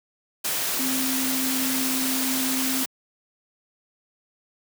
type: tone in noise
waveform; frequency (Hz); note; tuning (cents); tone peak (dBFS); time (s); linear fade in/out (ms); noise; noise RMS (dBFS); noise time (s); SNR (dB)
sine; 261.6; C4; 0; -26; 0.79-2.84; 10; white; -26; 0.44-2.86; -3
effects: high-pass 150 Hz 12 dB/octave